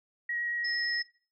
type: tone with vibrato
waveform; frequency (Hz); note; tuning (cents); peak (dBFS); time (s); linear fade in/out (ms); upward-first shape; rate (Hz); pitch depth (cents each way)
sine; 1901; A#6; +33; -30; 0.29-1.02; 5; sine; 8.8; 8
type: tone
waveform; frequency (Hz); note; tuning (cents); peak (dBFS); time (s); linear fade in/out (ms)
sine; 5180; E8; -31; -33; 0.64-1.03; 10
effects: noise-tail reverb RT60 0.4 s tail -21 dB re dry